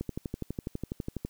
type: click train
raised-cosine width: 3 ms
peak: -20 dBFS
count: 16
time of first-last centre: 0.01-1.25 s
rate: 12.1 Hz
effects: white hiss -65 dBFS RMS until 1.29 s